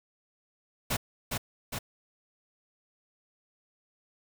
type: noise with echo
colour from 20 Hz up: pink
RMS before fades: -29 dBFS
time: 0.9-0.97 s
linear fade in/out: 10 ms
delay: 410 ms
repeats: 2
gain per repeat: -3 dB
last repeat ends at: 1.79 s
effects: none